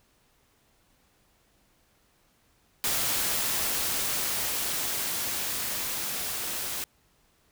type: noise with level ramp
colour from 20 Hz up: white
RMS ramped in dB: -27 to -33 dBFS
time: 2.84-6.84 s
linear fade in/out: 0 ms
effects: pink hiss -66 dBFS RMS until 7.51 s